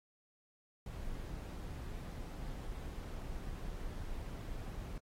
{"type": "noise", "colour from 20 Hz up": "brown", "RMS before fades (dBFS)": -43, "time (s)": [0.86, 4.98], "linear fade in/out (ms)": 2, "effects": ["AAC 48 kbps"]}